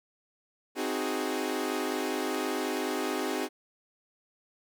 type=chord; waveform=sawtooth; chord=Ab dominant seventh; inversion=first; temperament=equal; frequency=261.6 / 311.1 / 370 / 415.3 Hz; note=C4 / Eb4 / Gb4 / Ab4; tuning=0 / 0 / 0 / 0 cents; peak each=-31 dBFS; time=0.75-3.49 s; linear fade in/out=50 ms; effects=none